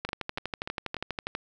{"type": "two click trains", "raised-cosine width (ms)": 0.3, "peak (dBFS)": [-15, -18], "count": [17, 4], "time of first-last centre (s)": [[0.05, 1.351], [0.09, 0.967]], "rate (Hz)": [12.3, 3.42], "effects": []}